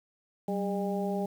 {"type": "harmonic tone with a mistuned harmonic", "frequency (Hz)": 201.9, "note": "G#3", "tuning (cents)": -49, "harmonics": [1, 2, 3, 4], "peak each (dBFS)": [-31, -34, -36, -37], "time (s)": [0.48, 1.26], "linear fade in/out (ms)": 5, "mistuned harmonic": 1, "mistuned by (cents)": -91, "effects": ["9-bit"]}